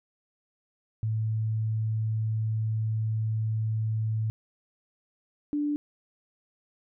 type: tone pair in turn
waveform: sine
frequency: 110 / 293.7 Hz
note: A2 / D4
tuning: 0 / 0 cents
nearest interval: octave + perfect fourth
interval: 1700 cents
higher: second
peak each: -25 dBFS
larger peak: neither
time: 1.03-4.3 / 5.53-5.76 s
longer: first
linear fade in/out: 0 ms
effects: none